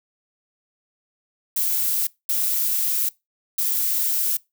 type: noise bursts at uneven times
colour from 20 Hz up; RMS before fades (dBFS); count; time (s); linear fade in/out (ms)
violet; -22; 3; 1.56-2.07 / 2.29-3.09 / 3.58-4.37; 5
effects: noise-tail reverb RT60 0.2 s tail -22 dB re dry